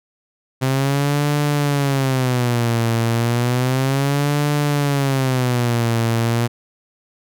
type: tone with vibrato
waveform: sawtooth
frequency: 130 Hz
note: C3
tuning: 11 cents flat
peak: -12 dBFS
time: 0.61-6.48 s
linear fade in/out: 20 ms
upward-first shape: sine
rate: 0.32 Hz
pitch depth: 210 cents each way
effects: none